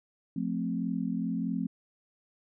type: chord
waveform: sine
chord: F major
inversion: none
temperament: equal with one note detuned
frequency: 176.85 / 220 / 261.6 Hz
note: F3 / A3 / C4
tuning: +22 / 0 / 0 cents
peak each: -33 dBFS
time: 0.36-1.67 s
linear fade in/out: 5 ms
effects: none